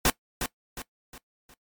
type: noise with echo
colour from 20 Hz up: pink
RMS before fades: -21 dBFS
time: 0.05-0.1 s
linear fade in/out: 2 ms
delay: 360 ms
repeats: 4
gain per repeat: -8 dB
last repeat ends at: 1.54 s
effects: noise-tail reverb RT60 0.1 s tail -19 dB re dry + MP3 96 kbps